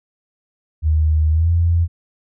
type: tone with pitch glide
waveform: sine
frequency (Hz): 77.8 to 84.84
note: D#2 to F2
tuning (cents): 0 to -50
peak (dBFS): -12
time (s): 0.82-1.88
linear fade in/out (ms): 50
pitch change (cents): +150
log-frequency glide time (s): 1.31-1.5
effects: none

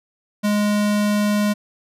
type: tone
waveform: square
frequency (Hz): 207.7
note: G#3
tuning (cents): 0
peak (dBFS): -17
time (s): 0.43-1.54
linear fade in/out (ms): 20
effects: resampled to 32000 Hz

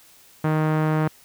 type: tone with low-pass filter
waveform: sawtooth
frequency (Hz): 155.56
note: D#3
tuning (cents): 0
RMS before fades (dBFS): -21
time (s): 0.44-1.08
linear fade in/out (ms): 5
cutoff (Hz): 1500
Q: 1.1
effects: white hiss -52 dBFS RMS until 1.24 s

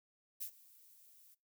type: noise with ADSR envelope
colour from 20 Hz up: violet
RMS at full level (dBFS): -40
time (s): 0.4-1.35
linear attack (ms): 19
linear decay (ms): 84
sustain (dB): -23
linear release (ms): 16
effects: noise-tail reverb RT60 0.2 s tail -18 dB re dry

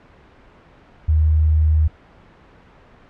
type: tone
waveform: sine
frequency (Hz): 77.78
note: D#2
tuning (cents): 0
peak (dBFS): -12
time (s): 1.08-1.88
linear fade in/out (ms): 10
effects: pink hiss -48 dBFS RMS until 3.09 s + low-pass 2000 Hz 12 dB/octave

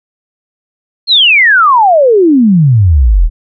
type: exponential sweep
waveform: sine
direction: down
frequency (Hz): 4333 to 36.08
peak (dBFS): -3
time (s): 1.07-3.3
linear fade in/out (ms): 50
effects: none

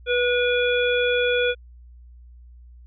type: harmonic tone with a mistuned harmonic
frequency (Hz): 485.5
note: B4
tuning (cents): -30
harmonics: 1 / 3 / 5 / 7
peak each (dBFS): -20 / -25 / -27 / -28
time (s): 0.06-1.55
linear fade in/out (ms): 50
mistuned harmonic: 1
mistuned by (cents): +18
effects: added 60 Hz sine -43 dBFS peak until 2.86 s

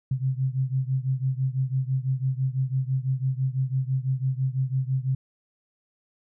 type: beating tone pair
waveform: sine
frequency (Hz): 129.4 / 135.4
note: C3 / C#3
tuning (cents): -19 / -40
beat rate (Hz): 6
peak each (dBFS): -25 / -27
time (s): 0.11-5.15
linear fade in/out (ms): 5
effects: none

